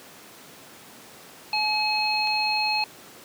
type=harmonic tone; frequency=852 Hz; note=G#5; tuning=44 cents sharp; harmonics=1 / 3 / 5; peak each=-26 / -26 / -26 dBFS; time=1.53-2.84 s; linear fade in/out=2 ms
type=click; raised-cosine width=0.2 ms; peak=-21 dBFS; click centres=2.273 s
effects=pink hiss -46 dBFS RMS until 3.24 s + high-pass 200 Hz 12 dB/octave